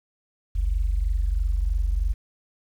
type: tone pair together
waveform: sine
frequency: 46.39 / 69.5 Hz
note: F#1 / C#2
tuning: +5 / +5 cents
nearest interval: perfect fifth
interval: 700 cents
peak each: -21 / -28 dBFS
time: 0.55-2.14 s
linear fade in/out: 10 ms
effects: 9-bit